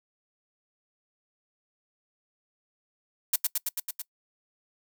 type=noise with echo; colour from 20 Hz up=blue; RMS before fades=-23 dBFS; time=3.33-3.36 s; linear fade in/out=5 ms; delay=110 ms; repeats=6; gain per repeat=-2 dB; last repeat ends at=4.02 s; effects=noise-tail reverb RT60 0.1 s tail -23 dB re dry